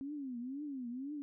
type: tone with vibrato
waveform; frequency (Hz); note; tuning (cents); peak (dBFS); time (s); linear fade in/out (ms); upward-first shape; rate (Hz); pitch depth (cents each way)
sine; 265.8; C4; +27; -39; 0.01-1.22; 0; triangle; 2; 230
effects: none